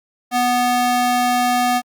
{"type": "tone with high-pass filter", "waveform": "square", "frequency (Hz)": 246.3, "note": "B3", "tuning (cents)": -5, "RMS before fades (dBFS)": -17, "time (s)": [0.31, 1.82], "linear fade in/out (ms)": 50, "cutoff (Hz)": 500, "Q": 6.4, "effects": ["Opus 48 kbps"]}